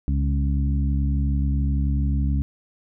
harmonic tone with a mistuned harmonic, 69.3 Hz, C#2, in tune, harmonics 1 / 2 / 3 / 4, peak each -20 / -26 / -30 / -32 dBFS, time 0.08-2.42 s, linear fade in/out 0 ms, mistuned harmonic 2, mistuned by +28 cents, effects none

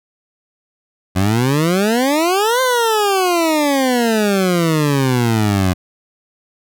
20% pulse exponential two-way sweep, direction up then down, 89.6 to 523.3 to 89.6 Hz, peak -8 dBFS, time 1.15-5.74 s, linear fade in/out 20 ms, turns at 2.61 s, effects none

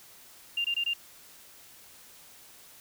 sine tone bursts, 2794 Hz, F7, in tune, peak -26 dBFS, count 4, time 0.57-0.936 s, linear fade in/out 5 ms, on 75 ms, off 22 ms, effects white hiss -53 dBFS RMS until 2.8 s

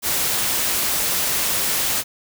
white noise, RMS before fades -21 dBFS, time 0.02-2.04 s, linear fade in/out 50 ms, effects none

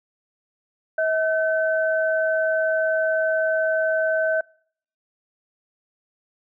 sine tone pair together, 640 / 1528.4 Hz, D#5 / G6, +49 / -44 cents, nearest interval octave + minor third, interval 1507 cents, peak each -20 / -24 dBFS, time 0.98-4.41 s, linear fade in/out 5 ms, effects noise-tail reverb RT60 0.6 s tail -25 dB re dry

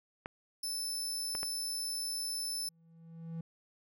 clicks, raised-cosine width 0.5 ms, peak -24 dBFS, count 3, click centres 0.259 / 1.351 / 1.431 s
25% pulse tone, 5274 Hz, E8, in tune, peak -30 dBFS, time 0.63-2.69 s, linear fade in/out 5 ms
triangle tone with exponential growth, 164.81 Hz, E3, in tune, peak -34 dBFS, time 2.49-3.41 s, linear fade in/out 5 ms, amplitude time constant 200 ms
effects none

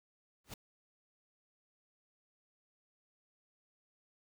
pink noise with exponential growth, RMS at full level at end -40 dBFS, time 0.44-0.54 s, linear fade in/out 5 ms, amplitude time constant 21 ms, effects none

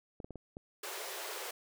clicks, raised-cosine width 2 ms, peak -31 dBFS, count 5, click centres 0.202 / 0.245 / 0.307 / 0.357 / 0.569 s
pink high-pass noise, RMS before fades -42 dBFS, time 0.83-1.51 s, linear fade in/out 5 ms, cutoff 360 Hz, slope 96 dB/octave
effects none

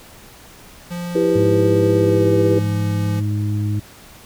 square tone with pitch glide, 174.61 to 170.23 Hz, F3 to F3, 0 to -44 cents, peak -25 dBFS, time 0.9-3.21 s, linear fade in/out 20 ms, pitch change -44 cents, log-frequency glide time 1.93-2.29 s
sine chord, E minor, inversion none, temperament just, 329.6 / 395.6 / 494.4 Hz, E4 / G4 / B4, 0 / +16 / +2 cents, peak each -18 dBFS, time 1.15-2.59 s, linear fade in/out 5 ms
harmonic tone, 104.4 Hz, G#2, 10 cents sharp, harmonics 1 / 2 / 3, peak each -18 / -28 / -28 dBFS, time 1.35-3.8 s, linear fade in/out 10 ms
effects pink hiss -43 dBFS RMS until 4.25 s

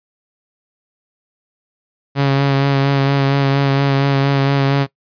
sawtooth tone with vibrato, 138.4 Hz, C#3, 2 cents flat, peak -8 dBFS, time 2.15-4.87 s, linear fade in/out 50 ms, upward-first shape sine, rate 4.3 Hz, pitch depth 21 cents each way, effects noise-tail reverb RT60 0.1 s tail -19 dB re dry + resampled to 11025 Hz

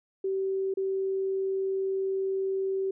sine tone with dropouts, 385 Hz, G4, 31 cents flat, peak -26 dBFS, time 0.24-2.91 s, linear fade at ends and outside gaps 5 ms, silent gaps 0.74-0.771 s, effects none

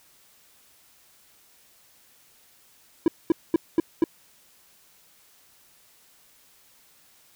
triangle tone bursts, 329.4 Hz, E4, 1 cent flat, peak -13 dBFS, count 5, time 3.06-4.04 s, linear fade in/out 2 ms, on 20 ms, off 220 ms, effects white hiss -58 dBFS RMS until 7.35 s

